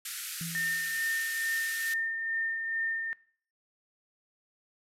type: band-pass noise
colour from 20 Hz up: white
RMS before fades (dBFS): -39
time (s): 0.05-1.94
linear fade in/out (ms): 5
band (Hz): 1300 to 14000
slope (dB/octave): 96
type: tone with exponential decay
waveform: sine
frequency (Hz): 166.9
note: E3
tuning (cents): +22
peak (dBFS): -34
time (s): 0.41-1.15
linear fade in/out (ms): 2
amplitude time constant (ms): 160
type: tone with tremolo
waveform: sine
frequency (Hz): 1813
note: A#6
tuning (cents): -49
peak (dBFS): -28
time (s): 0.55-3.13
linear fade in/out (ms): 0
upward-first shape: sine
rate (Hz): 2.3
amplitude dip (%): 40
effects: noise-tail reverb RT60 0.5 s tail -21 dB re dry